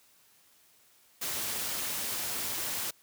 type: noise with amplitude modulation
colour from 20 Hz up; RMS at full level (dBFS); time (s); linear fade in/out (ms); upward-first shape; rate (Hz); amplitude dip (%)
white; -32; 1.21-2.91; 10; sine; 295; 45
effects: white hiss -63 dBFS RMS until 3.02 s + high-pass 60 Hz 12 dB/octave